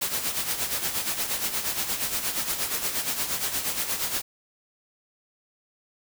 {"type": "noise with tremolo", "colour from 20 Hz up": "white", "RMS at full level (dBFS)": -26, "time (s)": [0.01, 4.22], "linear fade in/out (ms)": 10, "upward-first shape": "sine", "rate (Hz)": 8.5, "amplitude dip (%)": 60, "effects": []}